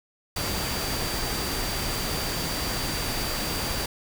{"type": "tone in noise", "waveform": "sine", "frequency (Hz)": 4682, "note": "D8", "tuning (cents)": -6, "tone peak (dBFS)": -35, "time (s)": [0.36, 3.86], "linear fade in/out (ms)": 5, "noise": "pink", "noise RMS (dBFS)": -29, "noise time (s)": [0.36, 3.86], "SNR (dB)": -9, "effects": []}